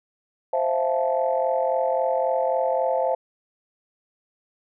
sine chord, F major seventh, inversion second, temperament just, 523.8 / 654.8 / 698.5 / 873.1 Hz, C5 / E5 / F5 / A5, +2 / -12 / 0 / -14 cents, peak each -23 / -25 / -27 / -27 dBFS, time 0.53-3.15 s, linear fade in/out 5 ms, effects tanh soft clip ceiling -9 dBFS

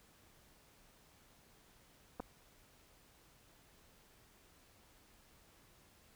clicks, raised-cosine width 1 ms, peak -30 / -28 dBFS, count 2, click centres 2.198 / 2.202 s, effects pink hiss -66 dBFS RMS until 6.15 s

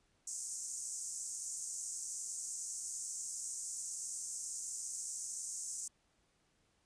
white band-pass noise, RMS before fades -43 dBFS, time 0.27-5.88 s, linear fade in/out 5 ms, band 6200 to 8800 Hz, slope 48 dB/octave, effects pink hiss -75 dBFS RMS until 6.85 s + resampled to 22050 Hz

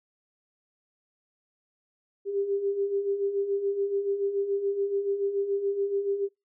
sine beating tone pair, 393 / 400 Hz, G4 / G4, +4 / +35 cents, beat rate 7 Hz, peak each -33 / -26 dBFS, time 2.25-6.29 s, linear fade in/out 50 ms, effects noise-tail reverb RT60 0.2 s tail -24 dB re dry

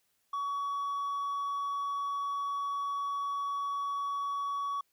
sine tone with hard clipping, 1128 Hz, C#6, 30 cents sharp, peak -32 dBFS, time 0.33-4.81 s, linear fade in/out 5 ms, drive 2 dB, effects white hiss -75 dBFS RMS until 4.92 s

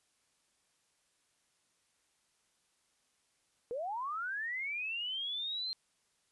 sine linear sweep, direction up, 453.7 to 4186 Hz, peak -35 dBFS, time 3.71-5.73 s, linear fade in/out 0 ms, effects white hiss -75 dBFS RMS until 6.31 s + resampled to 24000 Hz

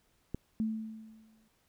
click, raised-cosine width 3 ms, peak -22 dBFS, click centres 0.346 s
sine tone with exponential decay, 220 Hz, A3, in tune, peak -27 dBFS, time 0.6-1.48 s, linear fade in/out 0 ms, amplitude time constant 190 ms
effects pink hiss -72 dBFS RMS until 1.68 s

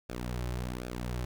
sawtooth tone with flanger, 61.2 Hz, B1, 15 cents flat, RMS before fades -36 dBFS, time 0.09-1.25 s, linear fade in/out 5 ms, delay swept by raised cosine 0.98 to 4.28 ms, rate 1.3 Hz, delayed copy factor -0.8, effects 10-bit

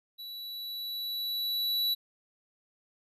square tone with level ramp, 3936 Hz, B7, 7 cents flat, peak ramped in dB -41 to -26 dBFS, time 0.18-1.95 s, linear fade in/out 20 ms, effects resampled to 32000 Hz

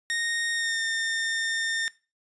sawtooth tone with pitch glide, 1854 to 1815.8 Hz, A#6 to A#6, -10 to -46 cents, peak -22 dBFS, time 0.1-1.88 s, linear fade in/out 0 ms, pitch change -36 cents, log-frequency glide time 0.53-0.82 s, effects noise-tail reverb RT60 0.3 s tail -20 dB re dry + resampled to 22050 Hz

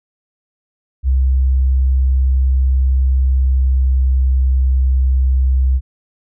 sine tone with pitch glide, 65.41 to 65.03 Hz, C2 to C2, 0 to -10 cents, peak -10 dBFS, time 1.03-5.81 s, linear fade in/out 50 ms, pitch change -10 cents, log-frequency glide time 3.28-4.01 s, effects none

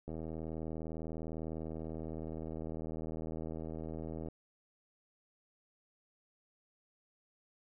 click train, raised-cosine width 2 ms, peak -29 dBFS, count 337, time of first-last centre 0.08-4.285 s, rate 79.9 Hz, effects none

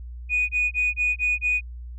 sine tone bursts, 2474 Hz, D#7, 10 cents flat, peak -18 dBFS, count 6, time 0.29-1.61 s, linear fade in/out 50 ms, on 200 ms, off 24 ms, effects tanh soft clip ceiling -15 dBFS + added 60 Hz sine -34 dBFS peak until 1.98 s

